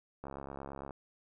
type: click train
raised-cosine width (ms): 1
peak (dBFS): -29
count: 47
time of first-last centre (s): 0.24-0.908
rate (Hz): 68.9
effects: none